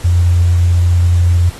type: tone with quantisation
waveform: sine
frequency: 87.31 Hz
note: F2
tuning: in tune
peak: -7 dBFS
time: 0.04-1.5 s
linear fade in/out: 10 ms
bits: 6
effects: pink hiss -34 dBFS RMS until 1.59 s + AAC 32 kbps